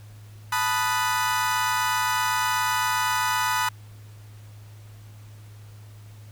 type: chord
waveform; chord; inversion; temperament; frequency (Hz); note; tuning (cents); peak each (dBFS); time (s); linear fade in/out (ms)
35% pulse; B dominant seventh; third; equal; 880 / 987.8 / 1244.5 / 1480; A5 / B5 / D#6 / F#6; 0 / 0 / 0 / 0; -27 / -24 / -27 / -27; 0.52-3.69; 5
effects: added 105 Hz sine -42 dBFS peak until 6.31 s + pink hiss -55 dBFS RMS until 6.31 s